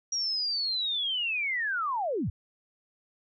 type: linear sweep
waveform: sine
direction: down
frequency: 5700 to 62.3 Hz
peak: -27 dBFS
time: 0.12-2.3 s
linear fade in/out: 5 ms
effects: none